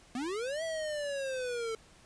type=linear two-way sweep; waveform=square; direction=up then down; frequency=233.1 to 659.3 to 441.3 Hz; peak=-34 dBFS; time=0.15-1.75 s; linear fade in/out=2 ms; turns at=0.63 s; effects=pink hiss -59 dBFS RMS until 2.05 s + resampled to 22050 Hz